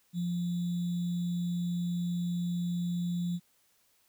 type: tone with sample-and-hold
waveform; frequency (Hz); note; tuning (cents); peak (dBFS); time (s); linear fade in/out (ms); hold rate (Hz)
sine; 174.8; F3; +2; -29; 0.13-3.4; 50; 3675
effects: white hiss -69 dBFS RMS until 4.08 s